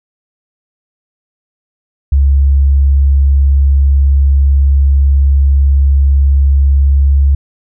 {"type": "tone with pitch glide", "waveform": "sine", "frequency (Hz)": [69.1, 69.5], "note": ["C#2", "C#2"], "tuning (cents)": [-5, 5], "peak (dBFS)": -5, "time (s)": [2.12, 7.35], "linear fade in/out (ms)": 5, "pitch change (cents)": 10, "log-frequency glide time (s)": [6.7, 7.22], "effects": []}